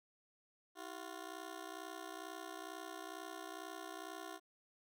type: ring-modulated tone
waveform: 15% pulse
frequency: 355.4 Hz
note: F4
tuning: 30 cents sharp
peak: -37 dBFS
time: 0.75-4.4 s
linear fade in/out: 50 ms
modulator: 31.1 Hz
effects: none